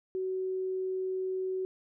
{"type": "tone", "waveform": "sine", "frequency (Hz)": 375, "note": "F#4", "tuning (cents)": 23, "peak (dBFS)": -30, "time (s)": [0.15, 1.65], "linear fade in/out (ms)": 0, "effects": []}